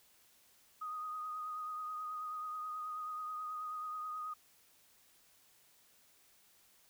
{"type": "tone with vibrato", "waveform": "sine", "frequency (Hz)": 1244.5, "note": "D#6", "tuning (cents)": 0, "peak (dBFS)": -39, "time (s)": [0.81, 4.34], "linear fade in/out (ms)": 10, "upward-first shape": "triangle", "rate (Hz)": 9.3, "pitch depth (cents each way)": 30, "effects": ["white hiss -67 dBFS RMS until 6.89 s"]}